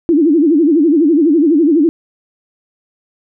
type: tone with vibrato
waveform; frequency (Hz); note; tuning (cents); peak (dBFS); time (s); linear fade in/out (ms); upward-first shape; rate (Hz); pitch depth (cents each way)
sine; 311.1; D#4; 0; -7; 0.09-1.89; 0; sine; 12; 190
effects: none